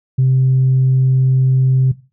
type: tone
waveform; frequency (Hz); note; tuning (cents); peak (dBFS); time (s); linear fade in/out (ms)
sine; 130.81; C3; 0; -8; 0.18-1.92; 10
effects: noise-tail reverb RT60 0.3 s tail -17 dB re dry + tanh soft clip ceiling -6 dBFS